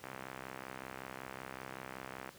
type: click train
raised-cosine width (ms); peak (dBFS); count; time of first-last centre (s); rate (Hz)
0.5; -28; 148; 0.04-2.291; 65.3
effects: pink hiss -57 dBFS RMS until 2.38 s + high-pass 100 Hz 12 dB/octave